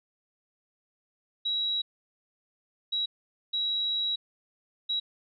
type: tone bursts at uneven times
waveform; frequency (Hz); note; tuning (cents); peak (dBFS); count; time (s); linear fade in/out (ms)
sine; 3874; B7; -34; -26; 4; 1.45-1.82 / 2.92-3.06 / 3.53-4.16 / 4.89-5; 10
effects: none